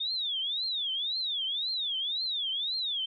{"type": "tone with vibrato", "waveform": "sine", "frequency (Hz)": 3589, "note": "A7", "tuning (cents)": 34, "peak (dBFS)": -29, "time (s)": [0, 3.06], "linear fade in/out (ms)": 10, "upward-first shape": "triangle", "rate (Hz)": 1.9, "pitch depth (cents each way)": 290, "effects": []}